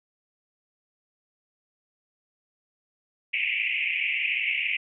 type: band-pass noise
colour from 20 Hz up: pink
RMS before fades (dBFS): -27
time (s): 3.33-4.77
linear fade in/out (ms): 10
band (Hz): 2100 to 2800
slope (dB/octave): 96
effects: none